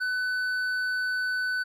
sine tone with hard clipping, 1500 Hz, F#6, 23 cents sharp, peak -27 dBFS, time 0-1.64 s, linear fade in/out 20 ms, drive 5 dB, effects none

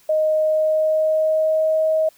sine tone with pitch glide, 622 to 631.8 Hz, D#5 to D#5, -1 to +26 cents, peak -15 dBFS, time 0.09-2.09 s, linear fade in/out 5 ms, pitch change +27 cents, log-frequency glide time 0.42-1.82 s, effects white hiss -54 dBFS RMS until 2.17 s

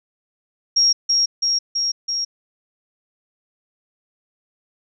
sine tone with echo, 5588 Hz, F8, in tune, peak -12 dBFS, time 0.76-0.93 s, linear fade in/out 10 ms, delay 330 ms, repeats 4, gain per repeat -2 dB, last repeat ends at 2.25 s, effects none

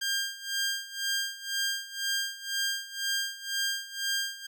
15% pulse tone with tremolo, 1600 Hz, G6, 35 cents sharp, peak -20 dBFS, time 0.01-4.47 s, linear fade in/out 10 ms, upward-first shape sine, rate 2 Hz, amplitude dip 85%, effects none

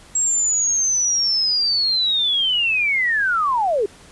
sine linear sweep, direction down, 7630 to 378 Hz, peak -16 dBFS, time 0.15-3.86 s, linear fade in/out 5 ms, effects pink hiss -46 dBFS RMS until 4.11 s + resampled to 24000 Hz

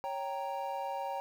triangle chord, G diminished, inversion second, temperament equal, 554.4 / 784 / 932.3 Hz, Db5 / G5 / Bb5, 0 / 0 / 0 cents, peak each -38 / -36 / -37 dBFS, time 0.04-1.2 s, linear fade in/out 0 ms, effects 10-bit

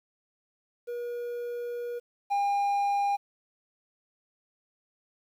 triangle tone pair in turn, 480 / 805.7 Hz, B4 / G5, -49 / +47 cents, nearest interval major sixth, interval 896 cents, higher second, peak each -30 / -22 dBFS, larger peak second, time 0.87-2 / 2.3-3.17 s, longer first, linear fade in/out 20 ms, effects 10-bit

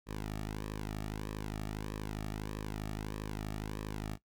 sawtooth tone with flanger, 52.4 Hz, G#1, 16 cents sharp, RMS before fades -40 dBFS, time 0.06-4.18 s, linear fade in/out 50 ms, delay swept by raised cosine 1.4 to 1.99 ms, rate 1.6 Hz, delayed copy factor -0.65, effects noise-tail reverb RT60 0.1 s tail -17 dB re dry

